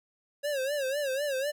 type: tone with vibrato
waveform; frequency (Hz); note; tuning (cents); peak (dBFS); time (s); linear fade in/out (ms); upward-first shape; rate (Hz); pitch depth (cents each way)
square; 554.4; C#5; 0; -29; 0.43-1.52; 20; sine; 4; 120
effects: none